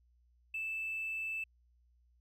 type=tone with hard clipping; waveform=sine; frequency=2637 Hz; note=E7; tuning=in tune; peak=-36 dBFS; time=0.54-1.44 s; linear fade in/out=5 ms; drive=1 dB; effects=added 60 Hz sine -66 dBFS peak until 2.2 s